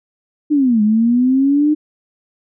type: linear two-way sweep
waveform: sine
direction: down then up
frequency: 306.6 to 207.6 to 306.6 Hz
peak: -10 dBFS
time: 0.5-1.75 s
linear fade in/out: 20 ms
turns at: 0.82 s
effects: none